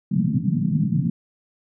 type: band-pass noise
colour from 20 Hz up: pink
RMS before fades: -21 dBFS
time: 0.11-1.1 s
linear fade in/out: 5 ms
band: 130 to 230 Hz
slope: 48 dB/octave
effects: none